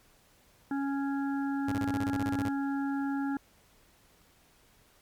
harmonic tone, 277.2 Hz, C#4, in tune, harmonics 1 / 3 / 5 / 6, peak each -29 / -39 / -43 / -45 dBFS, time 0.71-3.37 s, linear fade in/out 2 ms
sawtooth tone bursts, 103.83 Hz, G#2, in tune, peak -28 dBFS, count 13, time 1.68-2.487 s, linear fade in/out 5 ms, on 39 ms, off 25 ms
effects pink hiss -63 dBFS RMS until 5.01 s + MP3 96 kbps

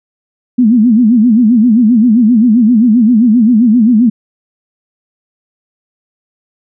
sine tone with vibrato, 230 Hz, A#3, 23 cents flat, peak -4 dBFS, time 0.58-4.1 s, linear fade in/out 10 ms, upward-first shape sine, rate 7.6 Hz, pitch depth 170 cents each way, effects none

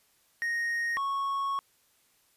triangle tone pair in turn, 1864.7 / 1103.9 Hz, A#6 / C#6, 0 / -8 cents, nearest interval major sixth, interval 908 cents, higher first, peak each -26 dBFS, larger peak neither, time 0.42-0.97 / 0.97-1.59 s, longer second, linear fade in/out 0 ms, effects white hiss -67 dBFS RMS until 2.36 s + resampled to 32000 Hz

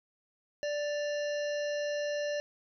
harmonic tone with a mistuned harmonic, 587.3 Hz, D5, in tune, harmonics 1 / 3 / 5 / 7 / 9 / 10, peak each -31 / -41 / -45 / -48 / -50 / -51 dBFS, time 0.63-2.4 s, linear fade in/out 0 ms, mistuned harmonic 5, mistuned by -88 cents, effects none

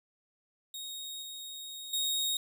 sawtooth tone with level steps, 3749 Hz, A#7, 9 cents sharp, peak -36 / -38 / -26 dBFS, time 0.74-2.37 s, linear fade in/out 2 ms, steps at 1.22 / 1.93 s, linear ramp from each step 5 ms, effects none

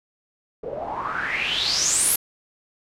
white noise with low-pass filter sweep, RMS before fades -24 dBFS, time 0.63-2.16 s, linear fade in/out 5 ms, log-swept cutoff 460 to 12000 Hz, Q 7.4, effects none

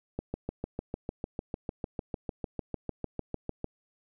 click train, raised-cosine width 2 ms, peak -19 dBFS, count 24, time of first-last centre 0.19-3.643 s, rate 6.66 Hz, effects none

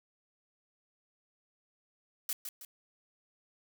blue noise with echo, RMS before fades -34 dBFS, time 2.29-2.33 s, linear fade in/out 2 ms, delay 160 ms, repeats 2, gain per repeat -7 dB, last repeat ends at 2.65 s, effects none

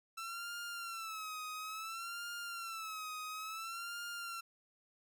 sawtooth tone with vibrato, 1328 Hz, E6, 12 cents sharp, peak -38 dBFS, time 0.17-4.41 s, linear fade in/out 10 ms, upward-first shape sine, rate 0.58 Hz, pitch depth 100 cents each way, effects none

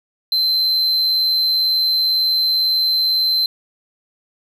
triangle tone, 4091 Hz, C8, 40 cents flat, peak -13 dBFS, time 0.32-3.46 s, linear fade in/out 2 ms, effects none

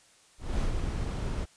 brown noise with ADSR envelope, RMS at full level -27 dBFS, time 0.38-1.46 s, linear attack 220 ms, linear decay 120 ms, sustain -4 dB, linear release 26 ms, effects white hiss -60 dBFS RMS until 1.56 s + resampled to 22050 Hz

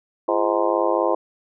harmonic tone with a mistuned harmonic, 104.2 Hz, G#2, 6 cents sharp, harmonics 3 / 4 / 5 / 6 / 7 / 8 / 9 / 10, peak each -24 / -27 / -23 / -24 / -29 / -29 / -27 / -27 dBFS, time 0.28-1.15 s, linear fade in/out 5 ms, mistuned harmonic 3, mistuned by +150 cents, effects none

